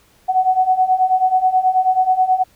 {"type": "beating tone pair", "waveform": "sine", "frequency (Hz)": [740, 749.3], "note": ["F#5", "F#5"], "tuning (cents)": [0, 22], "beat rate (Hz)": 9.3, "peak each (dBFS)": [-17, -14], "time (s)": [0.28, 2.44], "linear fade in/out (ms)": 20, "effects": ["pink hiss -54 dBFS RMS until 2.55 s"]}